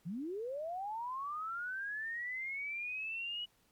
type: linear sweep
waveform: sine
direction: up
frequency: 150 to 2939 Hz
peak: -37 dBFS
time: 0.05-3.46 s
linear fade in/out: 20 ms
effects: pink hiss -71 dBFS RMS until 3.71 s + MP3 96 kbps